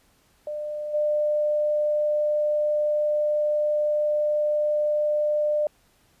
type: tone with level steps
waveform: sine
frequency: 599 Hz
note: D5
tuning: 34 cents sharp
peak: -28 / -20 dBFS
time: 0.47-5.67 s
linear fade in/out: 2 ms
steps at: 0.93 s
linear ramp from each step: 20 ms
effects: pink hiss -62 dBFS RMS until 6.2 s + resampled to 32000 Hz